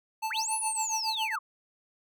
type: tone with tremolo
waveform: square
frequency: 880 Hz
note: A5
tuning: in tune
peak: -28 dBFS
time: 0.22-1.36 s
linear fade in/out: 10 ms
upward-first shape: triangle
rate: 7.2 Hz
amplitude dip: 100%
type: linear two-way sweep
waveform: sine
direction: up then down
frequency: 1046.5 to 10530 to 1046.5 Hz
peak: -30 dBFS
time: 0.3-1.39 s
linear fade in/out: 10 ms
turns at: 0.55 s
effects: none